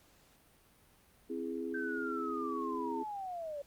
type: chord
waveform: sine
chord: C augmented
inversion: none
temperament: equal with one note detuned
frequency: 261.6 / 332.9 / 415.3 Hz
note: C4 / E4 / G#4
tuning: 0 / +17 / 0 cents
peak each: -40 dBFS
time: 1.29-3.04 s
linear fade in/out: 20 ms
type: linear sweep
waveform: sine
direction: down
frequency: 1568 to 557 Hz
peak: -38 dBFS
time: 1.74-3.62 s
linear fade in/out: 5 ms
effects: pink hiss -65 dBFS RMS until 3.66 s + Opus 48 kbps